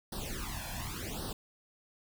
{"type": "noise with flanger", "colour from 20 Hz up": "pink", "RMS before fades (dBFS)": -39, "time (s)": [0.12, 1.33], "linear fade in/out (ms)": 5, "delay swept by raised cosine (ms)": [0.21, 1.21], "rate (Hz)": 0.89, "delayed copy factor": 0.95, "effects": []}